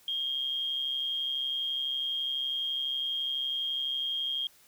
sine tone with amplitude modulation, 3233 Hz, G#7, 47 cents flat, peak -27 dBFS, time 0.08-4.47 s, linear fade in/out 2 ms, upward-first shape sine, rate 132 Hz, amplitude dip 45%, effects white hiss -60 dBFS RMS until 4.67 s

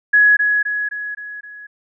sine tone with echo, 1679 Hz, G#6, 18 cents sharp, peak -8 dBFS, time 0.13-0.37 s, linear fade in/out 10 ms, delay 260 ms, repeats 5, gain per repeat -5 dB, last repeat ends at 1.67 s, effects none

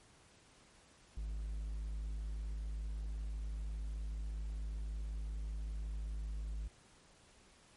triangle tone, 52.6 Hz, G#1, 23 cents sharp, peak -36 dBFS, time 1.17-6.68 s, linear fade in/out 5 ms, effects pink hiss -64 dBFS RMS until 7.76 s + MP3 48 kbps

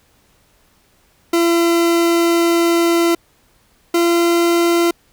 40% pulse tone pair in turn, 338.9 / 341.7 Hz, E4 / F4, +48 / -38 cents, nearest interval unison, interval 14 cents, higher second, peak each -11 dBFS, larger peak neither, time 1.33-3.15 / 3.94-4.91 s, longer first, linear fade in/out 5 ms, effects pink hiss -56 dBFS RMS until 5.12 s

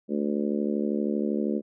harmonic tone, 72.7 Hz, D2, 17 cents flat, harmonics 3 / 4 / 5 / 6 / 7 / 8, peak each -27 / -31 / -31 / -36 / -35 / -40 dBFS, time 0.08-1.62 s, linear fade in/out 50 ms, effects none

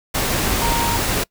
sine tone in noise, 932.3 Hz, A#5, in tune, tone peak -21 dBFS, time 0.61-0.97 s, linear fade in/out 10 ms, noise pink, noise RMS -20 dBFS, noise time 0.14-1.24 s, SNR -4 dB, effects noise-tail reverb RT60 0.1 s tail -24 dB re dry

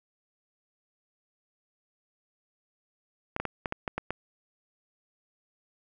clicks, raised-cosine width 0.5 ms, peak -15 dBFS, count 8, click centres 3.364 / 3.4 / 3.453 / 3.658 / 3.724 / 3.878 / 3.98 / 4.106 s, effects none

